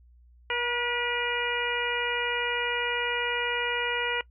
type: harmonic tone with a mistuned harmonic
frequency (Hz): 480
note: B4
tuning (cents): -49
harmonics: 1 / 2 / 3 / 4 / 5 / 6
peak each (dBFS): -33 / -33 / -33 / -33 / -33 / -33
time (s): 0.5-4.21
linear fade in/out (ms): 2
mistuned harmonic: 4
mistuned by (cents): +25
effects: noise-tail reverb RT60 0.1 s tail -21 dB re dry + added 60 Hz sine -53 dBFS peak until 4.3 s